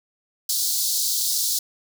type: high-pass noise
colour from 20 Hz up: pink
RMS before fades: -23 dBFS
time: 0.49-1.59 s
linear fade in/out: 5 ms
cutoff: 4000 Hz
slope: 48 dB/octave
effects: none